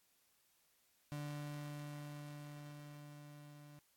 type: tone with level ramp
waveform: 35% pulse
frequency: 146.83 Hz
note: D3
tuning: in tune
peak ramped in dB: -40 to -54 dBFS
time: 1.12-3.79 s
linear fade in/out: 0 ms
effects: white hiss -75 dBFS RMS until 3.96 s + AAC 64 kbps